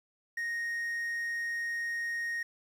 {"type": "tone with quantisation", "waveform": "triangle", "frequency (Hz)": 1864.7, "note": "A#6", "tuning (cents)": 0, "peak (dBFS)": -30, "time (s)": [0.37, 2.43], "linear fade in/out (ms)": 5, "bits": 10, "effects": []}